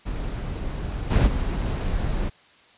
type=noise with level steps; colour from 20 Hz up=brown; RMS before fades=-29 / -17 / -25 dBFS; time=0.05-2.3 s; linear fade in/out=20 ms; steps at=1.1 / 1.26 s; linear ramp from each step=20 ms; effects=white hiss -54 dBFS RMS until 2.77 s + resampled to 8000 Hz